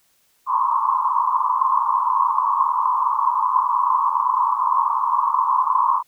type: band-pass noise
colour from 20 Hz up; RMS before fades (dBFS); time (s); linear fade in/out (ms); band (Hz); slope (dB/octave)
white; -19; 0.46-6.03; 50; 950 to 1100; 96
effects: white hiss -62 dBFS RMS until 6.07 s